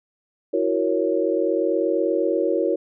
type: chord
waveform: sine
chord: F# dominant seventh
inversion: third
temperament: equal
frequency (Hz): 329.6 / 370 / 466.2 / 554.4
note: E4 / F#4 / A#4 / C#5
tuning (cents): 0 / 0 / 0 / 0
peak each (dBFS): -24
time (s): 0.53-2.76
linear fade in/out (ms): 10
effects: none